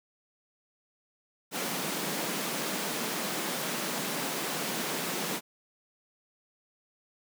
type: high-pass noise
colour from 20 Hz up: pink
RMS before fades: -33 dBFS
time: 1.51-5.41 s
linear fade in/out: 50 ms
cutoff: 160 Hz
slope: 48 dB/octave
effects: none